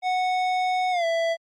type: tone with pitch glide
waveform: square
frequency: 737 to 664.2 Hz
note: F#5 to E5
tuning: -7 to +13 cents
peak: -22 dBFS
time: 0.02-1.37 s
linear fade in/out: 50 ms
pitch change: -180 cents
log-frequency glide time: 0.91-1.05 s
effects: low-pass 4000 Hz 12 dB/octave + Opus 48 kbps